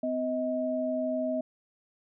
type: tone pair together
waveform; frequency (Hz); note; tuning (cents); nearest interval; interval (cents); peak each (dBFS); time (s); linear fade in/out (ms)
sine; 254.6 / 633.1; C4 / D#5; -47 / +30; octave + major third; 1577; -31 / -29; 0.03-1.41; 5
effects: none